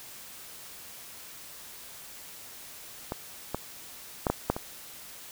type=clicks; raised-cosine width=1 ms; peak=-17 / -15 / -11 / -10 / -9 / -19 dBFS; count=6; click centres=3.121 / 3.546 / 4.268 / 4.3 / 4.5 / 4.565 s; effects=white hiss -46 dBFS RMS until 5.31 s